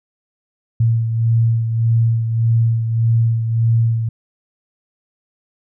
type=beating tone pair; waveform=sine; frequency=114.4 / 116.1 Hz; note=A#2 / A#2; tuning=-32 / -7 cents; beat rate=1.7 Hz; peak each=-13 / -22 dBFS; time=0.8-4.09 s; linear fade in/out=5 ms; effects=none